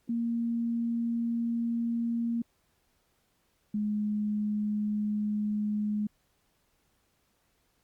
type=tone pair in turn; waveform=sine; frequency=233.1 / 209.9 Hz; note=A#3 / G#3; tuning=0 / +19 cents; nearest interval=major second; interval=181 cents; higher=first; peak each=-27 dBFS; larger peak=neither; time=0.09-2.42 / 3.74-6.07 s; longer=neither; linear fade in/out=5 ms; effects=pink hiss -72 dBFS RMS until 7.83 s + Opus 48 kbps